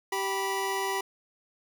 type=tone pair together; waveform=25% pulse; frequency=388.9 / 980 Hz; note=G4 / B5; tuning=-14 / -14 cents; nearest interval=octave + major third; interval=1600 cents; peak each=-27 dBFS; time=0.12-1.01 s; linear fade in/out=5 ms; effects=none